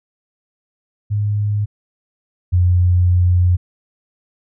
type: tone pair in turn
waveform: sine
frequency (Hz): 103.83 / 89.33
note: G#2 / F2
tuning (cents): 0 / +40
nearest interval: minor third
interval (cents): 260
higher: first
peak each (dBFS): -15 / -10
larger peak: second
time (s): 1.1-1.66 / 2.52-3.57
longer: second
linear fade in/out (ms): 20
effects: none